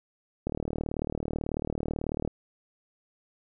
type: click train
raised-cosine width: 2 ms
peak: -17 dBFS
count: 70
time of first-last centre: 0.47-2.276 s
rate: 38.2 Hz
effects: none